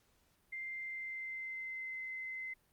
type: tone with pitch glide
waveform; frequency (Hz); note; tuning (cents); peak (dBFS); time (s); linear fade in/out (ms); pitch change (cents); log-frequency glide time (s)
sine; 2093 to 2058; C7 to C7; 0 to -29; -40; 0.52-2.54; 10; -29; 0.72-2.03
effects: pink hiss -73 dBFS RMS until 2.72 s + Opus 48 kbps